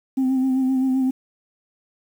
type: tone with vibrato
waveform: sine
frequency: 261.6 Hz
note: C4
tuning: in tune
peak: -15 dBFS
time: 0.17-1.11 s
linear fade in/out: 10 ms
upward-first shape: sine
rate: 7.7 Hz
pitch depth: 31 cents each way
effects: tanh soft clip ceiling -15 dBFS + 8-bit